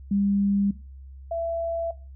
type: tone pair in turn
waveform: sine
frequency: 200 / 668.3 Hz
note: G3 / E5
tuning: +35 / +24 cents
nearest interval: octave + major sixth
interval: 2089 cents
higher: second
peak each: -20 / -25 dBFS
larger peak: first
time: 0.11-0.71 / 1.31-1.91 s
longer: neither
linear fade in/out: 5 ms
effects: noise-tail reverb RT60 0.3 s tail -17 dB re dry + added 67 Hz sine -40 dBFS peak until 2.15 s